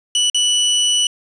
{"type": "tone with dropouts", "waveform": "sawtooth", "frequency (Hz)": 2960, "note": "F#7", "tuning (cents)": 0, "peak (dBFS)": -10, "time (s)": [0.15, 1.07], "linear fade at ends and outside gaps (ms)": 2, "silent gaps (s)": [0.3, 0.345], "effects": ["resampled to 22050 Hz", "7-bit"]}